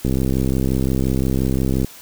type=click train; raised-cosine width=3 ms; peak=-7 dBFS; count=119; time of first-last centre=0.05-1.846 s; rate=65.7 Hz; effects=white hiss -41 dBFS RMS until 2.01 s